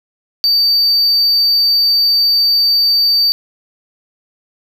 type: tone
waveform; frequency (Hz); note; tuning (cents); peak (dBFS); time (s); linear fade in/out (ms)
triangle; 4613; D8; -32; -8; 0.44-3.32; 0
effects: none